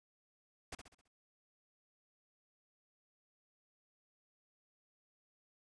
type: noise with echo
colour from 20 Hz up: pink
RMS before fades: -45 dBFS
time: 0.72-0.75 s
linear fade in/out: 5 ms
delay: 66 ms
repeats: 5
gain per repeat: -7 dB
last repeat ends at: 1.08 s
effects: resampled to 22050 Hz